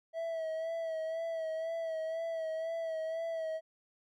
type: tone with vibrato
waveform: triangle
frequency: 650 Hz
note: E5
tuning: 24 cents flat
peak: -32 dBFS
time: 0.13-3.61 s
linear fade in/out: 50 ms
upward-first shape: sine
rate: 2 Hz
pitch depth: 36 cents each way
effects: none